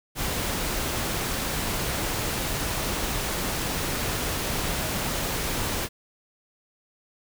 pink noise, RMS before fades -28 dBFS, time 0.15-5.89 s, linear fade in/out 50 ms, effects none

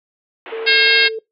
pink band-pass noise, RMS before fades -34 dBFS, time 0.46-1.08 s, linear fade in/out 0 ms, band 320 to 3200 Hz, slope 48 dB/octave
sine tone with vibrato, 446.8 Hz, A4, 27 cents sharp, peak -22 dBFS, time 0.52-1.19 s, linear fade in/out 5 ms, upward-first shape square, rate 2.8 Hz, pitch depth 12 cents each way
harmonic tone, 538 Hz, C5, 48 cents sharp, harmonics 3 / 4 / 5 / 6 / 7 / 8 / 9, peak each -16 / -17 / -18 / -19 / -19 / -20 / -21 dBFS, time 0.66-1.09 s, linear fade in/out 20 ms
effects noise-tail reverb RT60 0.2 s tail -23 dB re dry

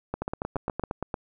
two click trains, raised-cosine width 1 ms, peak -15 / -15 dBFS, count 9 / 6, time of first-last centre 0.22-1.142 / 0.14-0.837 s, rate 8.68 / 7.17 Hz, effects none

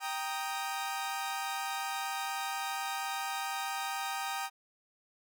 sawtooth chord, Eb major, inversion first, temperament equal, 784 / 932.3 / 1244.5 Hz, G5 / Bb5 / Eb6, 0 / 0 / 0 cents, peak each -33 / -36 / -36 dBFS, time 0-4.5 s, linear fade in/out 50 ms, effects none

